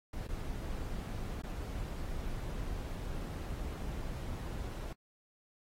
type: noise with dropouts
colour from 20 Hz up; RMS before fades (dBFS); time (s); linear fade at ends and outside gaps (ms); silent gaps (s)
brown; -39; 0.13-4.93; 5; 0.273-0.287 / 1.419-1.435
effects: AAC 48 kbps